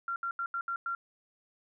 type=tone bursts at uneven times; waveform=sine; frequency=1377 Hz; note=F6; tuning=25 cents flat; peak=-31 dBFS; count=6; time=0.08-0.16 / 0.23-0.31 / 0.39-0.46 / 0.54-0.61 / 0.68-0.76 / 0.86-0.95 s; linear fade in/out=2 ms; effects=none